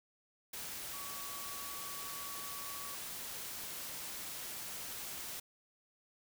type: tone in noise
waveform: sine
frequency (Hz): 1133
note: C#6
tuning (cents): +37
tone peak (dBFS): -49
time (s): 0.93-2.95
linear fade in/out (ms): 5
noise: white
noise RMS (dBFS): -44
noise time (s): 0.53-5.4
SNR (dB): -8
effects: none